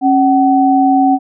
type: tone pair together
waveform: sine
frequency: 272.9 / 754.7 Hz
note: C#4 / F#5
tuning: -27 / +34 cents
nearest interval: octave + tritone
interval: 1761 cents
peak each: -10 dBFS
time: 0.01-1.19 s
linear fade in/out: 50 ms
effects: none